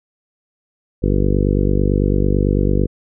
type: harmonic tone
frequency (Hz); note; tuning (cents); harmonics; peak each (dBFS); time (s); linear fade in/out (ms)
49; G1; 0; 1 / 2 / 3 / 4 / 5 / 6 / 7 / 8 / 9 / 10; -17 / -20 / -22 / -23 / -24 / -25 / -25 / -26 / -27 / -27; 1.02-2.87; 20
effects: none